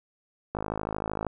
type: click train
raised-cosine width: 1 ms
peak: -16 dBFS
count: 39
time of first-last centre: 0.55-1.267 s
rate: 53 Hz
effects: none